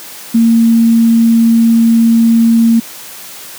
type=tone; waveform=sine; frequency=229.2 Hz; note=A#3; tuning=29 cents flat; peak=-4 dBFS; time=0.34-2.8 s; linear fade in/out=10 ms; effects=white hiss -30 dBFS RMS until 3.58 s + high-pass 150 Hz 12 dB/octave